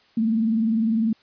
sine tone with vibrato, 223.5 Hz, A3, 27 cents sharp, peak -18 dBFS, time 0.17-1.13 s, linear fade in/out 5 ms, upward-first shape sine, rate 20 Hz, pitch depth 84 cents each way, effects white hiss -58 dBFS RMS until 1.22 s + resampled to 11025 Hz

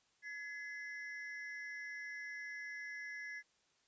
triangle ring-modulated tone, 1864.7 Hz, A#6, in tune, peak -39 dBFS, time 0.22-3.43 s, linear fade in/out 50 ms, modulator 174 Hz, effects white hiss -75 dBFS RMS until 3.87 s + resampled to 16000 Hz

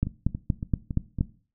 two click trains, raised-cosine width 5 ms, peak -10 / -18 dBFS, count 6 / 5, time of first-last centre 0.03-1.209 / 0.07-1.187 s, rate 4.24 / 3.58 Hz, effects noise-tail reverb RT60 0.4 s tail -18 dB re dry

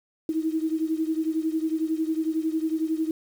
sine beating tone pair, 315.6 / 326.6 Hz, D#4 / E4, +25 / -16 cents, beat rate 11 Hz, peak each -25 / -28 dBFS, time 0.29-3.11 s, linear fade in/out 2 ms, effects 8-bit

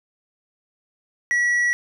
sine tone with tanh clipping, 1933 Hz, B6, 38 cents flat, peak -18 dBFS, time 1.31-1.73 s, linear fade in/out 0 ms, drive 5 dB, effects none

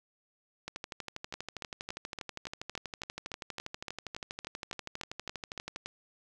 two click trains, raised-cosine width 0.2 ms, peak -21 / -21 dBFS, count 64 / 17, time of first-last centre 0.68-5.761 / 1.34-5.86 s, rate 12.4 / 3.54 Hz, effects none

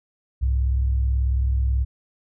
sine tone pair together, 65.4 / 103.82 Hz, C2 / G#2, 0 / 0 cents, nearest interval minor sixth, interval 800 cents, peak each -18 / -29 dBFS, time 0.41-1.85 s, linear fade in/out 20 ms, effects none

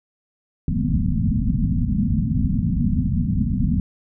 white low-pass noise, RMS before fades -20 dBFS, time 0.68-3.8 s, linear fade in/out 2 ms, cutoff 250 Hz, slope 96 dB/octave, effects none

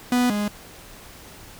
45% pulse tone pair in turn, 246.9 / 207 Hz, B3 / G#3, 0 / -5 cents, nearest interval minor third, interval 305 cents, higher first, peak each -17 / -22 dBFS, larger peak first, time 0.12-0.3 / 0.3-0.48 s, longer neither, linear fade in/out 2 ms, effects pink hiss -44 dBFS RMS until 1.59 s

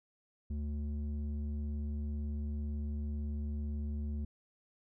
square tone with low-pass filter, 73.5 Hz, D2, 2 cents sharp, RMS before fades -37 dBFS, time 0.5-4.25 s, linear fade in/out 5 ms, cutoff 200 Hz, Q 1.5, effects none

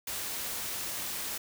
white noise, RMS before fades -36 dBFS, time 0.07-1.38 s, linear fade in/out 5 ms, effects none

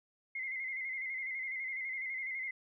sine tone with vibrato, 2093 Hz, C7, in tune, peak -36 dBFS, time 0.35-2.51 s, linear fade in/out 5 ms, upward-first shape square, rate 12 Hz, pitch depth 43 cents each way, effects none

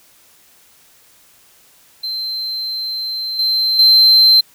triangle tone with level steps, 4110 Hz, C8, 32 cents flat, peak -19 / -12 / -5 dBFS, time 2.03-4.41 s, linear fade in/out 10 ms, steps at 3.39 / 3.79 s, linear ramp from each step 2 ms, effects white hiss -50 dBFS RMS until 4.54 s

